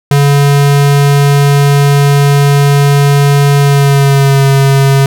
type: tone with pitch glide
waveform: square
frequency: 142 to 137.16 Hz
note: C#3 to C#3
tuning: +42 to -18 cents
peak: -5 dBFS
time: 0.11-5.06 s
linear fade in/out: 2 ms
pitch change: -60 cents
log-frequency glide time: 3.58-4.45 s
effects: none